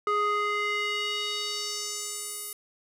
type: tone with band-pass filter sweep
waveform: square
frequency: 415.3 Hz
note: G#4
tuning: in tune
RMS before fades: -30 dBFS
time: 0.07-2.53 s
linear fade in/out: 2 ms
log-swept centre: 1100 to 12000 Hz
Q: 2.1
effects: none